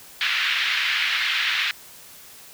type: band-pass noise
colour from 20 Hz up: pink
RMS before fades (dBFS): -23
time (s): 0.21-1.71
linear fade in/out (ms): 0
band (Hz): 1700 to 3600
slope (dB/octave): 24
effects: white hiss -45 dBFS RMS until 2.53 s